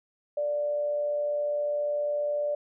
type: tone with amplitude modulation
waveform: sine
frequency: 587.3 Hz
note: D5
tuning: in tune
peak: -24 dBFS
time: 0.37-2.55 s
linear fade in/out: 5 ms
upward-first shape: sine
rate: 130 Hz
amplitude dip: 30%
effects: none